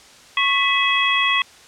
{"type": "tone cluster", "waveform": "sine", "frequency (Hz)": [1099, 1984, 2565, 3316], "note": ["C#6", "B6", "E7", "G#7"], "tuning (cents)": [-15, 7, -48, -3], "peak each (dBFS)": -21, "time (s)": [0.37, 1.42], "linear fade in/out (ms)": 2, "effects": ["white hiss -46 dBFS RMS until 1.67 s", "low-pass 7000 Hz 12 dB/octave"]}